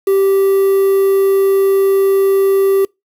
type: tone with quantisation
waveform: triangle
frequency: 390 Hz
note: G4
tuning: 9 cents flat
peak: -7 dBFS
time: 0.07-2.85 s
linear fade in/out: 5 ms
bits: 5
effects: noise-tail reverb RT60 0.2 s tail -26 dB re dry